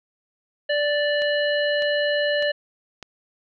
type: harmonic tone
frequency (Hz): 586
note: D5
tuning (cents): -4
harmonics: 1 / 3 / 5 / 7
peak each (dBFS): -21 / -25 / -29 / -34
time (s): 0.69-2.52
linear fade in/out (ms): 10
type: click train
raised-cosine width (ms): 0.2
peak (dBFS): -19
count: 4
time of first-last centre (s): 1.22-3.027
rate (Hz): 1.66
effects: none